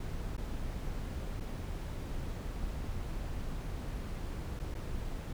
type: noise with dropouts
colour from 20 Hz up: brown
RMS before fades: -38 dBFS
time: 0-5.33 s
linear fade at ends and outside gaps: 5 ms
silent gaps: 0.368-0.378 / 1.401-1.405 / 4.593-4.597 / 4.743-4.749 s
effects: none